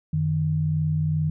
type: tone pair together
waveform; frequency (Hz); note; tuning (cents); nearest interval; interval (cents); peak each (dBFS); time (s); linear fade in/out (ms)
sine; 91.69 / 154.2; F#2 / D#3; -15 / -15; major sixth; 900; -28 / -21; 0.13-1.3; 5
effects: none